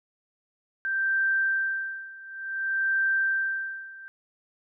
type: tone with tremolo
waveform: sine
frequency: 1568 Hz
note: G6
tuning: in tune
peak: -21 dBFS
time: 0.85-4.08 s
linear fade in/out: 0 ms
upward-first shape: sine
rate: 0.56 Hz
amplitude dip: 90%
effects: none